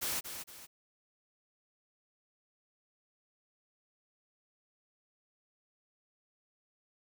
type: noise with echo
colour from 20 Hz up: white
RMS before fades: -35 dBFS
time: 0.01-0.21 s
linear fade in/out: 20 ms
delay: 230 ms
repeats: 2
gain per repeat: -8 dB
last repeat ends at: 0.67 s
effects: none